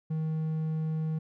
triangle tone, 157.9 Hz, D#3, 26 cents sharp, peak -26 dBFS, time 0.1-1.19 s, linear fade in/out 10 ms, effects none

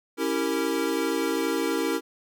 square chord, C# diminished seventh, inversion none, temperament equal with one note detuned, 277.2 / 329.6 / 392 / 460.5 Hz, C#4 / E4 / G4 / Bb4, 0 / 0 / 0 / -21 cents, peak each -31 / -29 / -32 / -30 dBFS, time 0.17-2.01 s, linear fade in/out 50 ms, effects none

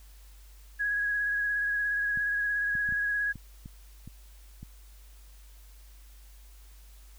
sine tone with vibrato, 1661.2 Hz, G#6, in tune, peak -26 dBFS, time 0.79-3.33 s, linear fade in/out 20 ms, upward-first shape sine, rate 17 Hz, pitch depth 19 cents each way
clicks, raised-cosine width 5 ms, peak -30 dBFS, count 8, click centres 2.174 / 2.753 / 2.89 / 2.924 / 3.357 / 3.659 / 4.076 / 4.63 s
effects added 50 Hz sine -49 dBFS peak until 7.18 s + white hiss -60 dBFS RMS until 7.18 s

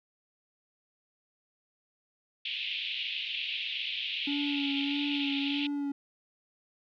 pink band-pass noise, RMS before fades -35 dBFS, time 2.45-5.67 s, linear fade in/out 5 ms, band 2500 to 3600 Hz, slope 48 dB/octave
triangle tone with vibrato, 283.5 Hz, C#4, 39 cents sharp, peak -28 dBFS, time 4.27-5.92 s, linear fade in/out 5 ms, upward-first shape sine, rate 1.6 Hz, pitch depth 27 cents each way
effects none

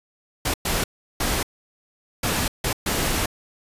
pink noise bursts at uneven times, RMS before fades -23 dBFS, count 6, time 0.45-0.54 / 0.65-0.84 / 1.2-1.43 / 2.23-2.48 / 2.64-2.73 / 2.86-3.26 s, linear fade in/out 5 ms, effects resampled to 32000 Hz

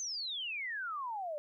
sine exponential sweep, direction down, 6380 to 575 Hz, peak -36 dBFS, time 0-1.38 s, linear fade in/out 0 ms, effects 13-bit

